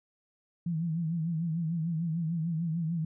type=tone with vibrato; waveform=sine; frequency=164.81 Hz; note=E3; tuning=in tune; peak=-28 dBFS; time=0.66-3.05 s; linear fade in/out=5 ms; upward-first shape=triangle; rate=6.7 Hz; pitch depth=110 cents each way; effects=none